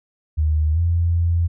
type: tone with pitch glide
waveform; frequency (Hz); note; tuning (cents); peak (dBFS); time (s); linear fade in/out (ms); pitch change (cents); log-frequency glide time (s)
sine; 77.1 to 85.06; D#2 to F2; -15 to -45; -15; 0.37-1.48; 20; +170; 0.73-0.79
effects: none